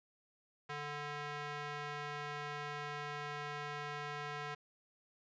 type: tone with band-pass filter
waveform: square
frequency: 146.83 Hz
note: D3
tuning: in tune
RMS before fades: -43 dBFS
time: 0.69-4.55 s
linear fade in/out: 10 ms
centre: 1600 Hz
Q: 0.9
effects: resampled to 16000 Hz